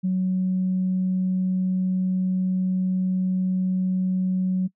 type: tone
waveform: sine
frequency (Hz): 185.5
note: F#3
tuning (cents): +5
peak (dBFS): -19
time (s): 0.03-4.68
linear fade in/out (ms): 20
effects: noise-tail reverb RT60 0.1 s tail -23 dB re dry + tanh soft clip ceiling -15 dBFS